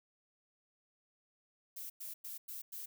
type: noise bursts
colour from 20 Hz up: violet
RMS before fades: -45 dBFS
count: 5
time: 1.76-2.86 s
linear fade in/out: 10 ms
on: 140 ms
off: 100 ms
effects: none